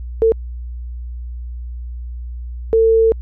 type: tone bursts at uneven times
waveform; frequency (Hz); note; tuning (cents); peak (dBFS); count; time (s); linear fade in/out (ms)
sine; 450; A4; +39; -9; 2; 0.22-0.32 / 2.73-3.12; 0
effects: added 60 Hz sine -25 dBFS peak until 3.21 s